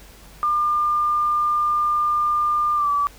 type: tone with pitch glide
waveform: sine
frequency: 1200 to 1152.4 Hz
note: D6 to D6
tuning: +37 to -33 cents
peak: -17 dBFS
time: 0.43-3.07 s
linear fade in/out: 0 ms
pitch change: -70 cents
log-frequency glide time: 2.75-2.9 s
effects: added 48 Hz sine -46 dBFS peak until 3.18 s + pink hiss -47 dBFS RMS until 3.18 s